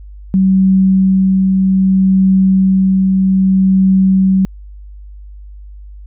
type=tone with tremolo; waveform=sine; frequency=190 Hz; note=F#3; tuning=46 cents sharp; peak=-6 dBFS; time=0.34-4.45 s; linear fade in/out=0 ms; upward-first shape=triangle; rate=0.63 Hz; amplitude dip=25%; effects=added 50 Hz sine -30 dBFS peak until 6.06 s

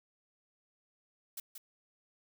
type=noise with echo; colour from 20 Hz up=blue; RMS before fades=-41 dBFS; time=1.37-1.4 s; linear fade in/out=5 ms; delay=180 ms; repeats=1; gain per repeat=-6 dB; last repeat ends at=1.58 s; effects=none

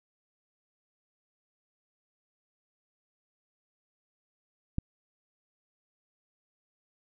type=click; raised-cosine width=5 ms; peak=-16 dBFS; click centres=4.784 s; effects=none

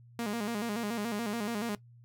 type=tone with vibrato; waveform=sawtooth; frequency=220 Hz; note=A3; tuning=in tune; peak=-28 dBFS; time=0.19-1.75 s; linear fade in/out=0 ms; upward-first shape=square; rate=7 Hz; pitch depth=110 cents each way; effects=noise-tail reverb RT60 0.1 s tail -17 dB re dry + added 119 Hz sine -53 dBFS peak until 2.04 s

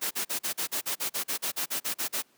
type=noise bursts; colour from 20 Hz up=white; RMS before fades=-30 dBFS; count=16; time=0.01-2.225 s; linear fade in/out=20 ms; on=100 ms; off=41 ms; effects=pink hiss -64 dBFS RMS until 2.37 s + high-pass 200 Hz 12 dB/octave

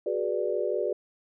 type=chord; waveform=sine; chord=G# half-diminished seventh; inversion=third; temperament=equal with one note detuned; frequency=370 / 415.3 / 488.2 / 587.3 Hz; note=F#4 / G#4 / B4 / D5; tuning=0 / 0 / -20 / 0 cents; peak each=-31 dBFS; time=0.06-0.93 s; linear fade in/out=5 ms; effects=none

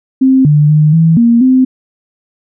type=tone with pitch steps; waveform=sine; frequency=263.3 / 148.7 / 152.2 / 163.1 / 234.2 / 258.5 Hz; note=C4 / D3 / D#3 / E3 / A#3 / C4; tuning=+11 / +22 / -38 / -18 / +8 / -21 cents; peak=-4 dBFS; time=0.21-1.65 s; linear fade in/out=10 ms; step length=240 ms; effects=none

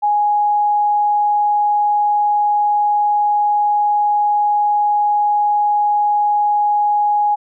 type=tone; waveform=sine; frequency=830.6 Hz; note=G#5; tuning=in tune; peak=-12 dBFS; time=0.02-7.36 s; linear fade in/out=20 ms; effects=none

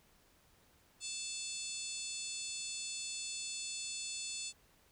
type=harmonic tone with a mistuned harmonic; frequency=880 Hz; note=A5; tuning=in tune; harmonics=3 / 4 / 5 / 6 / 7 / 8 / 9 / 10; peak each=-48 / -48 / -46 / -52 / -51 / -46 / -48 / -50 dBFS; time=1-4.53 s; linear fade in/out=50 ms; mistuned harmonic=6; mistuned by=-54 cents; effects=pink hiss -68 dBFS RMS until 4.91 s

